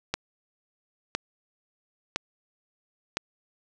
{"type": "click train", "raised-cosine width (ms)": 0.2, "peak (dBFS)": -9, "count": 4, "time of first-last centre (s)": [0.14, 3.17], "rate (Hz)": 0.99, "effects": []}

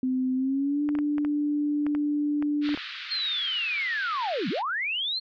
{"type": "tone with pitch glide", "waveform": "sine", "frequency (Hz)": [257.5, 294.1], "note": ["C4", "D4"], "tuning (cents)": [-28, 3], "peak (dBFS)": -23, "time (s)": [0.03, 2.75], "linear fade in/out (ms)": 2, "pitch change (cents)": 231, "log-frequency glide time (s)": [0.35, 0.83]}
{"type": "clicks", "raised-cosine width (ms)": 0.5, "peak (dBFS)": -22, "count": 11, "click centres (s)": [0.89, 0.952, 0.988, 1.182, 1.249, 1.866, 1.95, 2.425, 2.691, 2.741, 2.775]}
{"type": "band-pass noise", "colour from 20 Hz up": "white", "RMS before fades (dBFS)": -38, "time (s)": [2.61, 4.63], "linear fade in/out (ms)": 50, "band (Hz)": [1300, 4200], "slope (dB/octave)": 48}
{"type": "linear two-way sweep", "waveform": "sine", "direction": "down then up", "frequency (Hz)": [4287, 160, 4287], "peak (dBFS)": -26, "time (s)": [3.1, 5.2], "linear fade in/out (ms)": 20, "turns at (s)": 4.49}
{"effects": []}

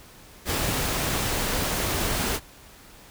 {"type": "noise", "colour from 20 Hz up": "pink", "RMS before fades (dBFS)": -26, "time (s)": [0.45, 2.4], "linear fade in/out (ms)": 50, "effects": ["pink hiss -49 dBFS RMS until 3.1 s"]}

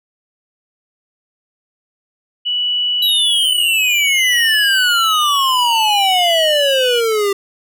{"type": "tone with tremolo", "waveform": "sine", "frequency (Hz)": 2950, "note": "F#7", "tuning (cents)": -6, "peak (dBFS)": -14, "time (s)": [2.45, 7.01], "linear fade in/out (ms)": 20, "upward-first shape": "sine", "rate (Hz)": 0.59, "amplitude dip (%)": 30}
{"type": "exponential sweep", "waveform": "square", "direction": "down", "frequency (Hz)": [3930, 392], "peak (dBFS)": -14, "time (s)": [3.02, 7.33], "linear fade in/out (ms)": 5}
{"effects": []}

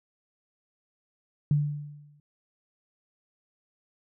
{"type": "tone with exponential decay", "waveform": "sine", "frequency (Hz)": 146.83, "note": "D3", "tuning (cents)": 0, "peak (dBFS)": -18, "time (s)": [1.51, 2.2], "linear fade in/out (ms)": 2, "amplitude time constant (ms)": 150, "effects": []}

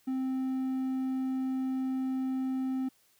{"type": "tone", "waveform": "triangle", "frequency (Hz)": 261.6, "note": "C4", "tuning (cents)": 0, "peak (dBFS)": -27, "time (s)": [0.07, 2.89], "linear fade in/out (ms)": 10, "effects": ["white hiss -67 dBFS RMS until 3.19 s"]}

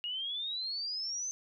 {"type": "exponential sweep", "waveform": "sine", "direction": "up", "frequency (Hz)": [2846, 6272], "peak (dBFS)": -34, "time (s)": [0.04, 1.31], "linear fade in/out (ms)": 0, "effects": []}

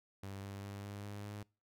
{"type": "tone with pitch steps", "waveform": "sawtooth", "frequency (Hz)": [98.1, 99.13, 100.16, 101.21, 102.27, 103.33], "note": ["G2", "G2", "G2", "G#2", "G#2", "G#2"], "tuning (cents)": [2, 20, 38, -44, -26, -8], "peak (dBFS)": -40, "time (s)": [0.23, 1.43], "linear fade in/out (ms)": 5, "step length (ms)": 200, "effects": ["noise-tail reverb RT60 0.3 s tail -24 dB re dry"]}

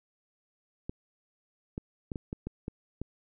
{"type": "clicks", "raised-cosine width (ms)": 3, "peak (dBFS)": -22, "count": 8, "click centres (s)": [0.895, 1.779, 2.118, 2.158, 2.329, 2.47, 2.681, 3.016], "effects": []}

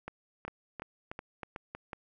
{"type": "two click trains", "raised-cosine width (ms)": 0.5, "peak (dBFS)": [-24, -24], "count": [5, 6], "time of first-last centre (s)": [[0.48, 1.75], [0.08, 1.932]], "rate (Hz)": [3.15, 2.7], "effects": []}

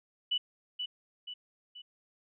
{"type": "tone with echo", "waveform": "sine", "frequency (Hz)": 2964, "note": "F#7", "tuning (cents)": 2, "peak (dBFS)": -27, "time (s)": [0.31, 0.38], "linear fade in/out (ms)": 10, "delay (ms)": 480, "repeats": 3, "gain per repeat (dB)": -6, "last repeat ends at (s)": 1.82, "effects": []}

